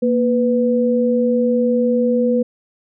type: tone pair together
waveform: sine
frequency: 234.7 / 495.4 Hz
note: A#3 / B4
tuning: +12 / +5 cents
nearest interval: octave + minor second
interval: 1293 cents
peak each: -16 dBFS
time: 0.02-2.43 s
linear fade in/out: 10 ms
effects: none